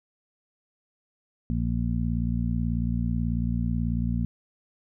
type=harmonic tone; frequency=58.27 Hz; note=A#1; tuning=in tune; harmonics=1 / 2 / 3 / 4; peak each=-28 / -29 / -30 / -30 dBFS; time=1.5-4.25 s; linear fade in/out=0 ms; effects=none